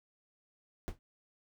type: noise with exponential decay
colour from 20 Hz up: brown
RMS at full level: -33 dBFS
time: 0.88-0.99 s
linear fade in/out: 0 ms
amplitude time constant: 22 ms
effects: none